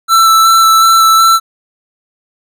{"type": "tone with vibrato", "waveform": "square", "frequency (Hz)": 1329, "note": "E6", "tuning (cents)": 14, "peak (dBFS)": -5, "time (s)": [0.08, 1.4], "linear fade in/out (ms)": 50, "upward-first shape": "square", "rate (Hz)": 2.7, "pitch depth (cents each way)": 10, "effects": []}